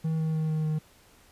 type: tone with pitch steps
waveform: triangle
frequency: 160 / 158.71 / 157.43 / 156.17 / 154.91 Hz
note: D#3 / D#3 / D#3 / D#3 / D#3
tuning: +49 / +35 / +21 / +7 / -7 cents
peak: -23 dBFS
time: 0.04-0.79 s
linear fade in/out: 10 ms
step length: 150 ms
effects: pink hiss -58 dBFS RMS until 1.31 s + resampled to 32000 Hz